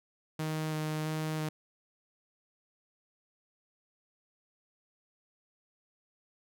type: tone with vibrato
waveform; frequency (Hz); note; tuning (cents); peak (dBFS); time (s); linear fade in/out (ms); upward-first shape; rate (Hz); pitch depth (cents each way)
sawtooth; 155.56; D#3; 0; -28; 0.39-1.49; 5; square; 1.5; 9
effects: none